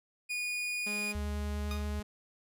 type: tone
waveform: 40% pulse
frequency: 2455 Hz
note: D#7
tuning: 24 cents flat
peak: -32 dBFS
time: 0.29-1.13 s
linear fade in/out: 20 ms
type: tone with pitch glide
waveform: sawtooth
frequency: 207.7 to 209.1 Hz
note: G#3 to G#3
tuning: 0 to +12 cents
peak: -35 dBFS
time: 0.86-2.03 s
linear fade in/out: 10 ms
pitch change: +12 cents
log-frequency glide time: 1.49-1.87 s
type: tone with vibrato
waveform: sine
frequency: 73.42 Hz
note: D2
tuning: in tune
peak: -33 dBFS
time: 1.15-2 s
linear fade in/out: 0 ms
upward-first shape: triangle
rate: 10 Hz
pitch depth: 66 cents each way
type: tone with exponential decay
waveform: 15% pulse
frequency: 1233 Hz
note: D#6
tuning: 16 cents flat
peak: -31 dBFS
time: 1.71-1.94 s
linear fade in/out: 1 ms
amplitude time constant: 49 ms
effects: resampled to 32000 Hz